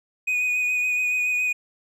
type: tone with vibrato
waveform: triangle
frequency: 2483 Hz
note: D#7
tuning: 4 cents flat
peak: -19 dBFS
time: 0.27-1.53 s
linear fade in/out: 10 ms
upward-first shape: sine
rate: 7.1 Hz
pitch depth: 19 cents each way
effects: none